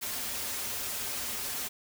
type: noise with comb filter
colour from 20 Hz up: white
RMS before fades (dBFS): -35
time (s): 0.01-1.69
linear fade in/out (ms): 20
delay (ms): 6.1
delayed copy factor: -0.65
effects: none